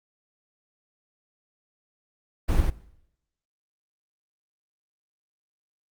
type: noise with echo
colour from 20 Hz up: brown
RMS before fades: -21 dBFS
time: 2.48-2.61 s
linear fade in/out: 10 ms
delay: 93 ms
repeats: 1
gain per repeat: -3 dB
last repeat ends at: 2.703 s
effects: noise-tail reverb RT60 0.8 s tail -19 dB re dry + Opus 32 kbps